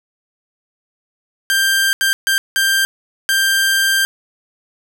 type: tone bursts at uneven times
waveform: sawtooth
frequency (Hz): 1581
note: G6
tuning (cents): +14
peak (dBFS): -9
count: 5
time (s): 1.5-1.93 / 2.01-2.13 / 2.27-2.38 / 2.56-2.85 / 3.29-4.05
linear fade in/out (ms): 0
effects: none